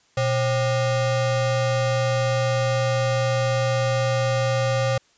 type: ring-modulated tone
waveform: square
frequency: 329.6 Hz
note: E4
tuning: in tune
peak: -17 dBFS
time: 0.17-4.98 s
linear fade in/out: 5 ms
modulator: 208 Hz
effects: white hiss -60 dBFS RMS until 5.17 s + resampled to 16000 Hz